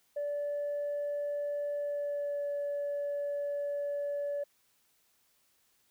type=tone with pitch glide; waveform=sine; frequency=580 to 574.3 Hz; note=D5 to D5; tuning=-22 to -39 cents; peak=-30 dBFS; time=0.16-4.44 s; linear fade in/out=10 ms; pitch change=-17 cents; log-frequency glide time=1.75-2.49 s; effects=tanh soft clip ceiling -29 dBFS + white hiss -71 dBFS RMS until 5.9 s